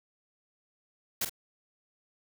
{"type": "noise with echo", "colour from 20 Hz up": "white", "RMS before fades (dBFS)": -30, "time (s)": [1.21, 1.25], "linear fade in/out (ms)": 5, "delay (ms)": 45, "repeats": 1, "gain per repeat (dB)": -8, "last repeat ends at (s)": 1.295, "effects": []}